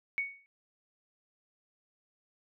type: tone with exponential decay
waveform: sine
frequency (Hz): 2227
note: C#7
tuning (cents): +7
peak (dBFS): -26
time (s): 0.18-0.46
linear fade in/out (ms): 0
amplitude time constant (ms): 59
effects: none